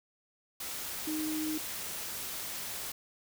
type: tone in noise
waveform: sine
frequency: 310.6 Hz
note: D#4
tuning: 3 cents flat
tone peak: -32 dBFS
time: 1.07-1.58 s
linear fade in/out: 5 ms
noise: white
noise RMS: -39 dBFS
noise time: 0.6-2.92 s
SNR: +4 dB
effects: none